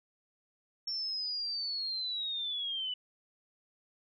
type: linear sweep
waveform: sine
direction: down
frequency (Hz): 5440 to 2958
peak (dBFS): -33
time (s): 0.87-2.94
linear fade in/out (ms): 5
effects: none